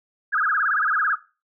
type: tone with vibrato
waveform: sine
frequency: 1438 Hz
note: F#6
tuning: 50 cents flat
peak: -18 dBFS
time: 0.32-1.16 s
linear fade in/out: 20 ms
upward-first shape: sine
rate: 18 Hz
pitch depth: 270 cents each way
effects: noise-tail reverb RT60 0.3 s tail -17 dB re dry